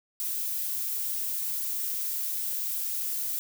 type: noise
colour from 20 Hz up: violet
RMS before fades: -31 dBFS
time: 0.2-3.39 s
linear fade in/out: 0 ms
effects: none